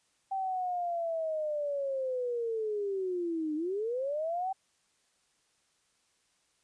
sine linear two-way sweep, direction down then up, 779 to 299.3 to 779 Hz, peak -30 dBFS, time 0.31-4.53 s, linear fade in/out 10 ms, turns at 3.55 s, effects white hiss -72 dBFS RMS until 6.63 s + resampled to 22050 Hz

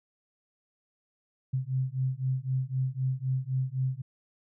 sine beating tone pair, 128.8 / 132.7 Hz, C3 / C3, -27 / +25 cents, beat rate 3.9 Hz, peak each -30 dBFS, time 1.53-4.02 s, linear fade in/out 10 ms, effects none

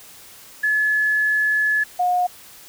sine tone pair in turn, 1712 / 719.8 Hz, A6 / F#5, -48 / -48 cents, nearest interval octave + minor third, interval 1500 cents, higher first, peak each -16 dBFS, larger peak neither, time 0.63-1.84 / 1.99-2.27 s, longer first, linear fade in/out 10 ms, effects white hiss -44 dBFS RMS until 2.68 s

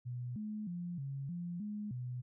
sine tone with pitch steps, 123 / 212.9 / 175 / 137.4 / 174 / 209 / 124.4 Hz, B2 / G#3 / F3 / C#3 / F3 / G#3 / B2, -7 / +43 / +4 / -15 / -6 / +11 / +13 cents, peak -38 dBFS, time 0.05-2.22 s, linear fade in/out 20 ms, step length 310 ms, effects none

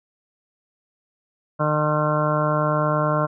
harmonic tone, 151.6 Hz, D#3, 45 cents flat, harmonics 1 / 2 / 3 / 4 / 5 / 6 / 7 / 8 / 9 / 10, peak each -23 / -29 / -31 / -23 / -34 / -34 / -25 / -37 / -27 / -38 dBFS, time 1.59-3.27 s, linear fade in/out 20 ms, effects none

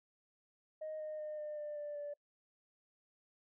sine tone with pitch steps, 622.3 / 615.5 / 608.8 / 602.1 / 595.6 / 589.1 / 582.6 Hz, D#5 / D#5 / D#5 / D5 / D5 / D5 / D5, 0 / -19 / -38 / +43 / +24 / +5 / -14 cents, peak -39 dBFS, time 0.81-2.14 s, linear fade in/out 10 ms, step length 190 ms, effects noise-tail reverb RT60 0.1 s tail -25 dB re dry + tanh soft clip ceiling -37 dBFS

